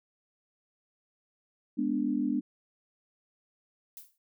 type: chord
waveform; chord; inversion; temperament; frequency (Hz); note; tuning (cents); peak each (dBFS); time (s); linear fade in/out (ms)
sine; G# diminished; none; equal; 207.7 / 246.9 / 293.7; G#3 / B3 / D4; 0 / 0 / 0; -33 / -30 / -30; 1.77-2.41; 20
type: noise with exponential decay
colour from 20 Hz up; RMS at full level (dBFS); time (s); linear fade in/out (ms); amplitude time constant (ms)
violet; -42; 3.97-4.18; 1; 44
effects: none